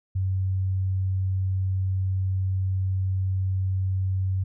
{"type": "tone", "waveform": "sine", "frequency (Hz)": 94.6, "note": "F#2", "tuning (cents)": 39, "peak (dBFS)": -22, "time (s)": [0.15, 4.44], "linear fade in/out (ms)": 10, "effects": []}